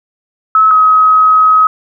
sine tone pair in turn, 1294 / 1270.3 Hz, E6 / D#6, -32 / +36 cents, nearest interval unison, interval 32 cents, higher first, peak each -4 dBFS, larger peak neither, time 0.55-0.71 / 0.71-1.67 s, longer second, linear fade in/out 2 ms, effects none

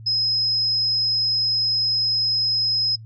sine tone, 5110 Hz, D#8, 45 cents sharp, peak -18 dBFS, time 0.06-2.96 s, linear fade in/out 10 ms, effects noise-tail reverb RT60 0.1 s tail -22 dB re dry + added 111 Hz sine -37 dBFS peak until 3.05 s

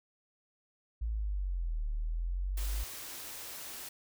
sine linear two-way sweep, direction down then up, 57 to 36.71 to 52.8 Hz, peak -31 dBFS, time 1.01-2.84 s, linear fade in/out 10 ms, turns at 1.88 s
white band-stop noise, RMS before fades -44 dBFS, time 2.57-3.89 s, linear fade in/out 5 ms, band 150 to 220 Hz, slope 96 dB/octave
effects none

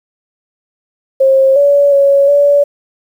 sine tone with pitch steps, 535 / 569 / 558 / 573 Hz, C5 / C#5 / C#5 / D5, +38 / +45 / +11 / -43 cents, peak -5 dBFS, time 1.2-2.64 s, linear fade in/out 10 ms, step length 360 ms, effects 7-bit

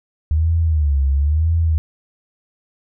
sine tone with vibrato, 75.2 Hz, D2, 42 cents sharp, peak -13 dBFS, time 0.31-1.78 s, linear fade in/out 0 ms, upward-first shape sine, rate 1 Hz, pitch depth 170 cents each way, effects none

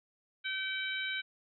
harmonic tone, 768 Hz, G5, 36 cents flat, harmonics 2 / 3 / 4 / 5, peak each -37 / -38 / -41 / -41 dBFS, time 0.44-1.22 s, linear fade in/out 20 ms, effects none

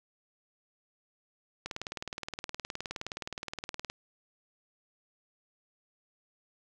click train, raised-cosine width 0.2 ms, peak -19 dBFS, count 44, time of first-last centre 1.66-3.9 s, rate 19.2 Hz, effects 9-bit

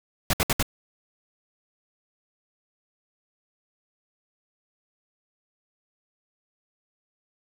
pink noise bursts, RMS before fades -22 dBFS, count 4, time 0.3-0.627 s, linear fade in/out 2 ms, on 33 ms, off 65 ms, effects none

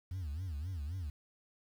sine tone with vibrato, 82.3 Hz, E2, 2 cents flat, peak -34 dBFS, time 0.11-1.1 s, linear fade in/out 5 ms, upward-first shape sine, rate 3.8 Hz, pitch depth 270 cents each way, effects tanh soft clip ceiling -36 dBFS + 10-bit

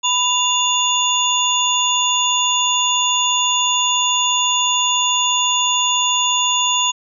sine tone cluster, 994 / 2797 / 3489 / 6760 Hz, B5 / F7 / A7 / G#8, +11 / +2 / -15 / +30 cents, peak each -20 dBFS, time 0.03-6.92 s, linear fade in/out 20 ms, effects none

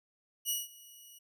10% pulse tone with ADSR envelope, 2914 Hz, F#7, 27 cents flat, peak -21 dBFS, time 0.45-1.19 s, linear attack 46 ms, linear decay 180 ms, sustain -23 dB, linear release 12 ms, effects none

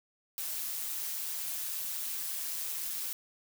blue noise with amplitude modulation, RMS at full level -34 dBFS, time 0.38-3.13 s, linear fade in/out 0 ms, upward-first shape sine, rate 160 Hz, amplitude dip 55%, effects none

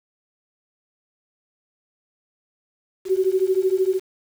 sine beating tone pair, 370.9 / 383.9 Hz, F#4 / G4, +4 / -36 cents, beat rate 13 Hz, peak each -20 dBFS, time 3.05-4 s, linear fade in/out 50 ms, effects 7-bit

